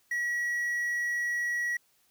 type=tone with quantisation; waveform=triangle; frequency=1922 Hz; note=B6; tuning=48 cents flat; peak=-26 dBFS; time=0.11-1.77 s; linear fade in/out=5 ms; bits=9; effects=white hiss -68 dBFS RMS until 2.1 s